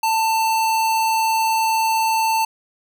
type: tone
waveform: square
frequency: 891 Hz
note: A5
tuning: 22 cents sharp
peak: -17 dBFS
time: 0.03-2.45 s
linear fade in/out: 5 ms
effects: none